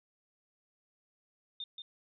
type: tone with echo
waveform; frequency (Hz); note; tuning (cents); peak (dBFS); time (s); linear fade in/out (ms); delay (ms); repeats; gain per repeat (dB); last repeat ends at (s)
sine; 3626; A#7; -49; -38; 1.6-1.64; 2; 180; 1; -4; 1.82
effects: none